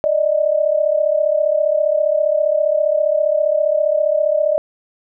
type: tone pair together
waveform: sine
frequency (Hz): 589 / 624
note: D5 / D#5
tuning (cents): +5 / +5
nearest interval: minor second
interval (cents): 100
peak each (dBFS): -16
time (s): 0.04-4.58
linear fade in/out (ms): 0
effects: none